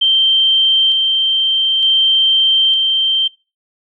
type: tone with tremolo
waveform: sine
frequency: 3136 Hz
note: G7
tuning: in tune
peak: -9 dBFS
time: 0.01-3.28 s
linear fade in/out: 10 ms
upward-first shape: square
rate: 0.55 Hz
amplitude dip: 25%
effects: noise-tail reverb RT60 0.3 s tail -22 dB re dry